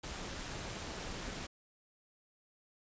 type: noise with amplitude modulation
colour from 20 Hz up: pink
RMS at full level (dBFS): -40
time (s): 0.03-1.47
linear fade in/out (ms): 10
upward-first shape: sine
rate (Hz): 214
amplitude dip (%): 55
effects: resampled to 16000 Hz